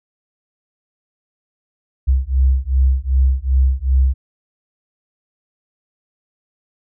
sine beating tone pair, 64.5 / 67.1 Hz, C2 / C2, -24 / +44 cents, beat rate 2.6 Hz, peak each -15 / -15 dBFS, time 2.07-4.14 s, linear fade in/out 20 ms, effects none

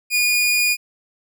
sawtooth tone, 2444 Hz, D#7, 32 cents flat, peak -12 dBFS, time 0.1-0.77 s, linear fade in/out 50 ms, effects none

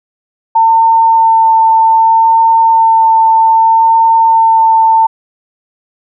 sine tone with vibrato, 900 Hz, A5, 39 cents sharp, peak -4 dBFS, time 0.55-5.07 s, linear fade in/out 10 ms, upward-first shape sine, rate 0.64 Hz, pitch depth 10 cents each way, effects none

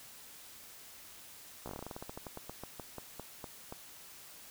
slowing click train, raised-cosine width 1 ms, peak -28 dBFS, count 23, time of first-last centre 1.66-3.724 s, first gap 15 ms, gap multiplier 1.15, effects white hiss -53 dBFS RMS until 4.5 s

